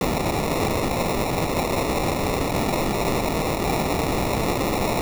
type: noise with sample-and-hold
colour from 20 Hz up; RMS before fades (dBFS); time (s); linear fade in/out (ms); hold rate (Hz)
white; -23; 0.01-5.01; 2; 1575
effects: none